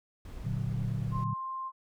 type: noise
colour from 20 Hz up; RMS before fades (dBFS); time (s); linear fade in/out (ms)
brown; -42; 0.25-1.24; 2
type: chord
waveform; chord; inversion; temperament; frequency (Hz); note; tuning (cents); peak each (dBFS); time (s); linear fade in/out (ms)
sine; Bb augmented; none; equal with one note detuned; 116.54 / 145.73 / 185; Bb2 / D3 / F#3; 0 / -13 / 0; -32 / -35 / -38; 0.44-1.34; 10
type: tone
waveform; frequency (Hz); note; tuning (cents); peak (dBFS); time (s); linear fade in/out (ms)
sine; 1053; C6; +11; -34; 1.11-1.72; 50
effects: none